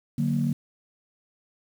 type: chord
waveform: sine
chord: D augmented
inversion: none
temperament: equal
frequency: 146.83 / 185 / 233.1 Hz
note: D3 / F#3 / A#3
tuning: 0 / 0 / 0 cents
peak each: -25 / -29 / -25 dBFS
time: 0.18-0.53 s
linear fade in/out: 5 ms
effects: tanh soft clip ceiling -13 dBFS + 8-bit